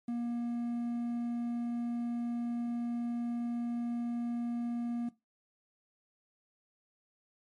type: tone with quantisation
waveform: triangle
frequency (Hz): 237.4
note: A#3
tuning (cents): +32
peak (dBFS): -30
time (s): 0.08-5.09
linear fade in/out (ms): 5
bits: 10
effects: noise-tail reverb RT60 0.2 s tail -17 dB re dry + MP3 48 kbps